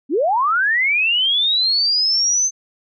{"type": "linear sweep", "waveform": "sine", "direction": "up", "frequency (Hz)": [240.2, 6272], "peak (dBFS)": -14, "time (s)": [0.09, 2.51], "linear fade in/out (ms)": 50, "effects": []}